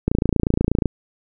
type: click train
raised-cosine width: 3 ms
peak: -4 dBFS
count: 23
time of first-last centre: 0.08-0.857 s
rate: 28.3 Hz
effects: none